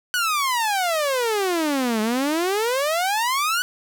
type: exponential two-way sweep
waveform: sawtooth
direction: down then up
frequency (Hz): 1500 to 211.1 to 1500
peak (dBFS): -16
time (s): 0.14-3.62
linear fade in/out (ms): 0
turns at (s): 2.01
effects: none